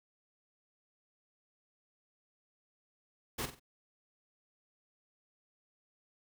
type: noise with echo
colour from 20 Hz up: pink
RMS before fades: -37 dBFS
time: 3.38-3.46 s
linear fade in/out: 10 ms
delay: 46 ms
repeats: 3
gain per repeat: -9 dB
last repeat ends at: 3.598 s
effects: none